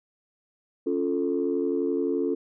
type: chord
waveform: sine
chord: Db augmented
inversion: none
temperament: equal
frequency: 277.2 / 349.2 / 440 Hz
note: Db4 / F4 / A4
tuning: 0 / 0 / 0 cents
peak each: -27 dBFS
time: 0.86-2.35 s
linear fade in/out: 10 ms
effects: tanh soft clip ceiling -15 dBFS